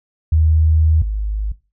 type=tone pair in turn; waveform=sine; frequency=79 / 52.05 Hz; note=D#2 / G#1; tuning=+27 / +5 cents; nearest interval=perfect fifth; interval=722 cents; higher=first; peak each=-10 / -17 dBFS; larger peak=first; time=0.32-1.02 / 1.02-1.52 s; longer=first; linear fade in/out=5 ms; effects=noise-tail reverb RT60 0.3 s tail -19 dB re dry